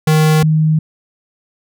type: tone pair in turn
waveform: square / sine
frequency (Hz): 155.56 / 156.33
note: D#3 / D#3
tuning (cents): 0 / +9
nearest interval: unison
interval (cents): 9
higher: second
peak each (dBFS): -9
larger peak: neither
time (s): 0.07-0.43 / 0.43-0.79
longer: neither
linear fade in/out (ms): 5
effects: none